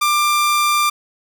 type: tone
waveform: sawtooth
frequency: 1188 Hz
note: D6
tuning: 20 cents sharp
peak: -10 dBFS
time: 0.01-0.9 s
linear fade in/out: 10 ms
effects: none